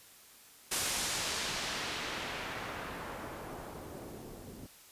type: noise with low-pass filter sweep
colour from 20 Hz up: white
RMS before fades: -39 dBFS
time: 0.71-4.67 s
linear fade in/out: 10 ms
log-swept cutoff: 11000 to 290 Hz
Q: 0.77
effects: white hiss -57 dBFS RMS until 4.91 s + resampled to 32000 Hz